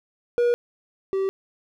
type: tone pair in turn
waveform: triangle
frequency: 480 / 386.2 Hz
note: B4 / G4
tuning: -49 / -26 cents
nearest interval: major third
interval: 377 cents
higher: first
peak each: -15 / -19 dBFS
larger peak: first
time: 0.38-0.54 / 1.13-1.29 s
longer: neither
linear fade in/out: 0 ms
effects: none